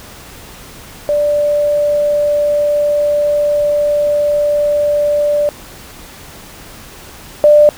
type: tone pair in turn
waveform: sine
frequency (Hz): 587.3 / 594.1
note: D5 / D5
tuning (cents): 0 / +20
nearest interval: unison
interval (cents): 20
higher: second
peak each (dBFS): -10 / -3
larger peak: second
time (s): 1.09-5.49 / 7.44-7.69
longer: first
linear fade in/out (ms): 0
effects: pink hiss -35 dBFS RMS until 7.77 s